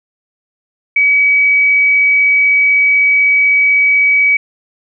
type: tone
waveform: sine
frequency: 2274 Hz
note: C#7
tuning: 44 cents sharp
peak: -7 dBFS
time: 0.96-4.37 s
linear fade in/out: 5 ms
effects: none